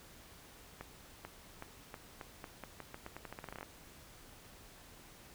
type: accelerating click train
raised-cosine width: 0.5 ms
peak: -29 dBFS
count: 21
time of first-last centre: 0.81-3.63 s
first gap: 440 ms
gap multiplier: 0.85
effects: pink hiss -57 dBFS RMS until 5.34 s